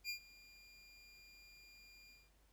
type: tone with ADSR envelope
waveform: 25% pulse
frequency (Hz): 2400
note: D7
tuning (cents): +37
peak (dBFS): -35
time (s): 0.04-2.31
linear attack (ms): 54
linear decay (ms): 96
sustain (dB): -21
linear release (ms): 210
effects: added 50 Hz sine -70 dBFS peak until 2.52 s + pink hiss -75 dBFS RMS until 2.52 s